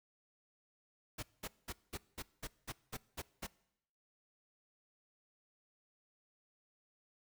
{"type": "noise bursts", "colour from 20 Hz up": "pink", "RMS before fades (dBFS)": -43, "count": 10, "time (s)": [1.18, 3.47], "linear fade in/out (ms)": 10, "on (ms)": 49, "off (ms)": 200, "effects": ["noise-tail reverb RT60 0.8 s tail -22 dB re dry"]}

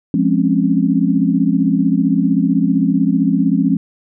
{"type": "chord", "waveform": "sine", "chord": "Db major seventh", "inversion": "first", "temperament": "equal", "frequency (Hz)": [174.61, 207.7, 261.6, 277.2], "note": ["F3", "Ab3", "C4", "Db4"], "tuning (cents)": [0, 0, 0, 0], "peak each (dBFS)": -17, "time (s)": [0.14, 3.77], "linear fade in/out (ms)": 2, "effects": []}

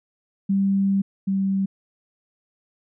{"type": "tone pair in turn", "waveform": "sine", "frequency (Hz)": [196, 193.97], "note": ["G3", "G3"], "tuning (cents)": [0, -18], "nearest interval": "unison", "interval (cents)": 18, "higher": "first", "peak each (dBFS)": [-17, -19], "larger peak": "first", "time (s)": [[0.49, 1.02], [1.27, 1.66]], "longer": "first", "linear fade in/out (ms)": 10, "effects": []}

